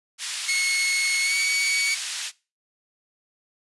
white band-pass noise, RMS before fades -31 dBFS, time 0.18-2.32 s, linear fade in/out 50 ms, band 2000 to 7000 Hz, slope 12 dB/octave
sawtooth tone with pitch glide, 2183 to 2248 Hz, C#7 to C#7, -27 to +24 cents, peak -18 dBFS, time 0.48-1.95 s, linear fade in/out 10 ms, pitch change +51 cents, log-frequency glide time 1.23-1.34 s
effects noise-tail reverb RT60 0.3 s tail -21 dB re dry + resampled to 24000 Hz

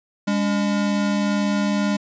square tone pair together, 203.1 / 285.1 Hz, G#3 / C#4, -38 / +49 cents, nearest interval tritone, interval 587 cents, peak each -20 / -27 dBFS, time 0.27-1.97 s, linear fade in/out 10 ms, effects resampled to 16000 Hz

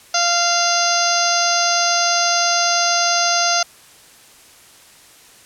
harmonic tone, 693 Hz, F5, 14 cents flat, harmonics 1 / 2 / 3 / 4 / 5 / 6 / 7 / 8 / 9, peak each -20 / -21 / -29 / -27 / -29 / -27 / -21 / -26 / -21 dBFS, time 0.14-3.63 s, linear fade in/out 5 ms, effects white hiss -46 dBFS RMS until 5.45 s + low-pass 11000 Hz 12 dB/octave

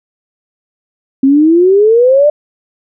sine exponential sweep, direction up, 263.7 to 606 Hz, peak -4 dBFS, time 1.23-2.3 s, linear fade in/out 5 ms, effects none

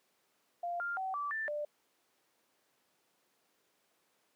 sine tone with pitch steps, 696 / 1398 / 760 / 1159 / 1772 / 593 Hz, F5 / F6 / F#5 / D6 / A6 / D5, -6 / +1 / +46 / -23 / +12 / +17 cents, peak -34 dBFS, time 0.63-1.65 s, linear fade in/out 5 ms, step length 170 ms, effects pink hiss -74 dBFS RMS until 4.35 s + high-pass 300 Hz 12 dB/octave

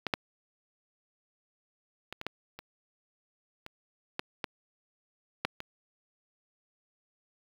clicks, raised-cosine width 0.3 ms, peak -14 / -10 / -22 / -22 / -16 / -26 / -25 / -15 / -15 / -11 / -22 dBFS, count 11, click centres 0.067 / 0.138 / 2.126 / 2.214 / 2.266 / 2.59 / 3.664 / 4.194 / 4.442 / 5.45 / 5.604 s, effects high-pass 80 Hz 12 dB/octave + 7-bit

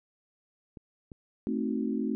clicks, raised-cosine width 3 ms, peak -31 dBFS, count 2, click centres 0.772 / 1.118 s
sine chord, A diminished seventh, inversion none, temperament equal, 220 / 261.6 / 311.1 / 370 Hz, A3 / C4 / Eb4 / Gb4, 0 / 0 / 0 / 0 cents, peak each -31 / -32 / -35 / -37 dBFS, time 1.47-2.15 s, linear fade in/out 0 ms
effects none

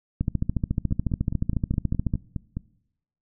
two click trains, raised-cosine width 5 ms, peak -16 / -11 dBFS, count 9 / 28, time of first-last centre 0.91-2.57 / 0.21-2.139 s, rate 4.82 / 14 Hz, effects noise-tail reverb RT60 0.8 s tail -22 dB re dry

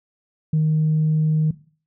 sine tone, 155.56 Hz, D#3, in tune, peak -14 dBFS, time 0.53-1.51 s, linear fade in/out 5 ms, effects noise-tail reverb RT60 0.4 s tail -17 dB re dry + tanh soft clip ceiling -12 dBFS

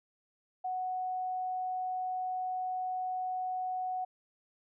sine tone, 740 Hz, F#5, in tune, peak -32 dBFS, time 0.64-4.05 s, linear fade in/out 10 ms, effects none

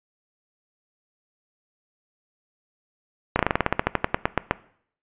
slowing click train, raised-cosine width 0.5 ms, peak -3 dBFS, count 17, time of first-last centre 3.36-4.51 s, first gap 32 ms, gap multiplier 1.1, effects noise-tail reverb RT60 0.6 s tail -19 dB re dry + resampled to 8000 Hz

